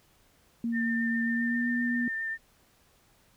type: tone with pitch glide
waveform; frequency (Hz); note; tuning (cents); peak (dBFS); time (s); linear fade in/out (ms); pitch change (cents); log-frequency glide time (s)
sine; 232.5 to 241.7; A#3 to B3; -4 to -37; -27; 0.64-2.08; 2; +67; 1.22-1.68
type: tone with vibrato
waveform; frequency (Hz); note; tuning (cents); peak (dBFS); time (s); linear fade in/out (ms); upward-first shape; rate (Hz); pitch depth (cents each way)
sine; 1800; A6; +39; -30; 0.72-2.38; 50; triangle; 7.5; 14
effects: pink hiss -64 dBFS RMS until 3.36 s